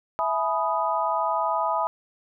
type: chord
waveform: sine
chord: E major seventh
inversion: none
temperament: equal with one note detuned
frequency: 659.3 / 847.1 / 987.8 / 1244.5 Hz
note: E5 / G#5 / B5 / D#6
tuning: 0 / +34 / 0 / 0 cents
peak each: -28 / -28 / -26 / -28 dBFS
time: 0.19-1.87 s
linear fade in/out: 0 ms
effects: none